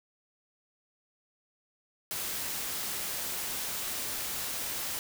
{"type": "noise", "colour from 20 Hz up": "white", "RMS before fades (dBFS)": -35, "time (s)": [2.11, 4.99], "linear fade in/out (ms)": 0, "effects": []}